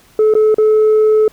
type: tone with dropouts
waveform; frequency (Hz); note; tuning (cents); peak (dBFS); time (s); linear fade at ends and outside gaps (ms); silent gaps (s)
sine; 431.8; A4; -33; -5; 0.19-1.28; 2; 0.339-0.351 / 0.544-0.583
effects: tanh soft clip ceiling -6 dBFS + pink hiss -48 dBFS RMS until 1.32 s